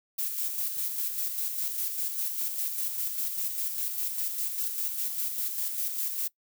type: noise with tremolo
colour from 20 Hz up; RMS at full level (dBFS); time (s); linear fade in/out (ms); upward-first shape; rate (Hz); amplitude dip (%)
violet; -30; 0.18-6.28; 10; square; 5; 40
effects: noise-tail reverb RT60 0.1 s tail -21 dB re dry